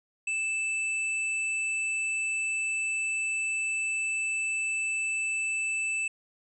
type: tone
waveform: square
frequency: 2637 Hz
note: E7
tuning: in tune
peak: -28 dBFS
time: 0.27-6.08 s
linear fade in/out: 5 ms
effects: resampled to 22050 Hz